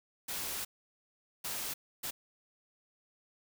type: noise bursts at uneven times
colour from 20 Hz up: white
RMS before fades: -38 dBFS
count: 3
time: 0.28-0.65 / 1.44-1.74 / 2.03-2.11 s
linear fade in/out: 10 ms
effects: none